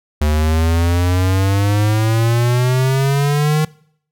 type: exponential sweep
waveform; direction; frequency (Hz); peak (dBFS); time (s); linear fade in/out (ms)
square; up; 74.2 to 155.56; -13; 0.21-3.65; 5
effects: noise-tail reverb RT60 0.6 s tail -22 dB re dry